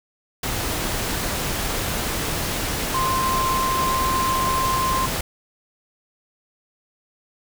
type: tone in noise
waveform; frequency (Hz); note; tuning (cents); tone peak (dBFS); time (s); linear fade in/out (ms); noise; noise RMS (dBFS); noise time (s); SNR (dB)
sine; 1046.5; C6; 0; -20; 2.94-5.06; 5; pink; -25; 0.43-5.21; +2
effects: none